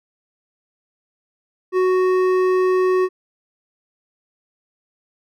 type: tone with hard clipping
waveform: sine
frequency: 370.2 Hz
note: F#4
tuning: 1 cent sharp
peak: -16 dBFS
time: 1.72-3.09 s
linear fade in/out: 50 ms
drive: 10 dB
effects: none